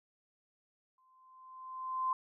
sine tone with exponential growth, 1037 Hz, C6, 16 cents flat, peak -28 dBFS, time 0.98-2.13 s, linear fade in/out 2 ms, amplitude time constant 250 ms, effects none

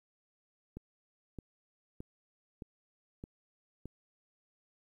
click train, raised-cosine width 3 ms, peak -30 dBFS, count 6, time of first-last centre 0.77-3.856 s, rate 1.62 Hz, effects 11-bit

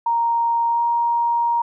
sine tone with pitch glide, 932.3 to 939.9 Hz, A#5 to A#5, 0 to +14 cents, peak -16 dBFS, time 0.06-1.62 s, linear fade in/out 5 ms, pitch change +14 cents, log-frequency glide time 0.69-0.81 s, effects none

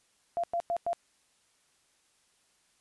sine tone bursts, 687 Hz, F5, 29 cents flat, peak -27 dBFS, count 4, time 0.37-0.931 s, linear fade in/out 0 ms, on 66 ms, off 99 ms, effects white hiss -69 dBFS RMS until 2.8 s + resampled to 24000 Hz

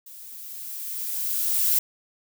violet noise with level ramp, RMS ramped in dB -44 to -20 dBFS, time 0.06-1.79 s, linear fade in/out 5 ms, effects none

